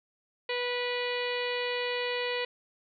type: harmonic tone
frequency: 490 Hz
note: B4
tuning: 14 cents flat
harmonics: 1 / 2 / 3 / 4 / 5 / 6 / 7 / 8 / 9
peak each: -32 / -39 / -45 / -36 / -38 / -39 / -45 / -43 / -44 dBFS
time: 0.49-2.45 s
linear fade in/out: 5 ms
effects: none